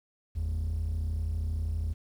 triangle tone pair together, 47.75 / 80.3 Hz, G1 / E2, -45 / -45 cents, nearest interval major sixth, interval 900 cents, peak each -31 / -26 dBFS, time 0.35-1.94 s, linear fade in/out 20 ms, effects tanh soft clip ceiling -24 dBFS + 10-bit

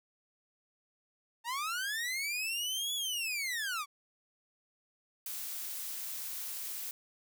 sawtooth linear two-way sweep, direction up then down, 895 to 3435 to 1107 Hz, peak -30 dBFS, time 1.44-3.86 s, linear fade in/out 50 ms, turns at 2.94 s
blue noise, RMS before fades -40 dBFS, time 5.26-6.91 s, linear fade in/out 2 ms
effects none

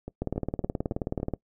two click trains, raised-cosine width 2 ms, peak -15 / -22 dBFS, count 22 / 5, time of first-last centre 0.22-1.337 / 0.08-1.2 s, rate 18.8 / 3.57 Hz, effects noise-tail reverb RT60 0.1 s tail -22 dB re dry

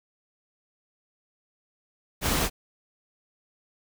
pink noise, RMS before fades -25 dBFS, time 2.21-2.5 s, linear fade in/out 50 ms, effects none

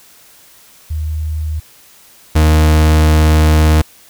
sine / 40% pulse tone pair in turn, 77.6 / 77.6 Hz, D#2 / D#2, -4 / -4 cents, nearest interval unison, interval 0 cents, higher neither, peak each -16 / -6 dBFS, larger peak second, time 0.9-1.6 / 2.35-3.82 s, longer second, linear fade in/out 10 ms, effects white hiss -44 dBFS RMS until 4.09 s

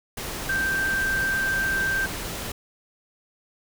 sine tone in noise, 1568 Hz, G6, in tune, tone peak -22 dBFS, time 0.49-2.06 s, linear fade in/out 5 ms, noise pink, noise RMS -32 dBFS, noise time 0.17-2.52 s, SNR +7 dB, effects none

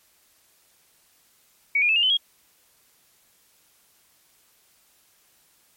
sine tone with pitch steps, 2251 / 2427 / 2616 / 2820 / 3040 / 3277 Hz, C#7 / D#7 / E7 / F7 / F#7 / G#7, +26 / -44 / -14 / +16 / +46 / -24 cents, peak -17 dBFS, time 1.75-2.17 s, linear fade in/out 5 ms, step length 70 ms, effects white hiss -61 dBFS RMS until 5.76 s + MP3 64 kbps

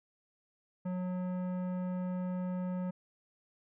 sine tone with tanh clipping, 182.1 Hz, F#3, 27 cents flat, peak -35 dBFS, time 0.85-2.91 s, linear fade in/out 10 ms, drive 14 dB, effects none

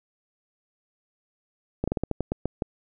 slowing click train, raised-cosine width 2 ms, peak -12 dBFS, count 10, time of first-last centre 1.84-2.622 s, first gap 36 ms, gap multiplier 1.21, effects none

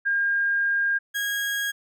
sine / 35% pulse tone pair in turn, 1612 / 1641.1 Hz, G6 / G#6, +48 / -21 cents, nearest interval unison, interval 31 cents, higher second, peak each -20 / -23 dBFS, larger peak first, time 0.05-0.99 / 1.14-1.72 s, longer first, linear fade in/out 20 ms, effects none

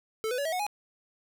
square tone with pitch steps, 440 / 499.6 / 567.3 / 644.2 / 731.5 / 830.6 Hz, A4 / B4 / C#5 / E5 / F#5 / G#5, 0 / +20 / +40 / -40 / -20 / 0 cents, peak -29 dBFS, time 0.24-0.666 s, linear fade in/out 0 ms, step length 71 ms, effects 10-bit

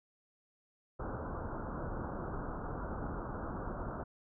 pink low-pass noise, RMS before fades -40 dBFS, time 0.99-4.04 s, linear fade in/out 10 ms, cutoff 1500 Hz, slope 96 dB/octave, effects none

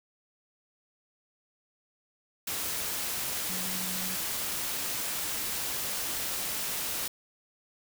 sine tone in noise, 185 Hz, F#3, in tune, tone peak -40 dBFS, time 3.49-4.15 s, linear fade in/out 5 ms, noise white, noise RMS -33 dBFS, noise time 2.47-7.08 s, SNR -10 dB, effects none

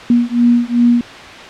sine beating tone pair, 238 / 240.6 Hz, A#3 / B3, +36 / -45 cents, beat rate 2.6 Hz, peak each -12 dBFS, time 0.1-1.01 s, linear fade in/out 2 ms, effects white hiss -31 dBFS RMS until 1.49 s + low-pass 3000 Hz 12 dB/octave

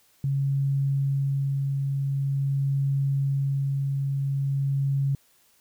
sine tone with tremolo, 138.1 Hz, C#3, 6 cents flat, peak -21 dBFS, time 0.24-5.15 s, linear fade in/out 2 ms, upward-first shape sine, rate 0.46 Hz, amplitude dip 25%, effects white hiss -62 dBFS RMS until 5.6 s

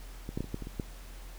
clicks, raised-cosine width 3 ms, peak -25 / -19 / -20 / -28 / -20 / -27 / -28 / -19 dBFS, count 8, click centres 0.291 / 0.375 / 0.406 / 0.443 / 0.544 / 0.623 / 0.671 / 0.798 s, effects added 42 Hz sine -43 dBFS peak until 1.38 s + pink hiss -53 dBFS RMS until 1.38 s

